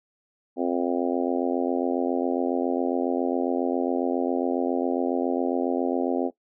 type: harmonic tone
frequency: 87.31 Hz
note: F2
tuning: in tune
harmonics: 3 / 4 / 5 / 6 / 7 / 8 / 9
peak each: -26 / -28 / -30 / -32 / -33 / -34 / -35 dBFS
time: 0.56-6.31 s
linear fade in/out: 50 ms
effects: noise-tail reverb RT60 0.1 s tail -17 dB re dry